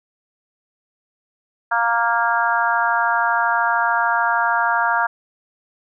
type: harmonic tone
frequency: 233.1 Hz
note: A#3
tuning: in tune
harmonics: 3 / 4 / 5 / 6 / 7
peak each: -23 / -20 / -25 / -21 / -23 dBFS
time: 1.71-5.07 s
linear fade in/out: 10 ms
effects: none